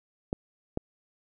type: clicks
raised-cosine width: 2 ms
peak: -15 dBFS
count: 2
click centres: 0.329 / 0.774 s
effects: none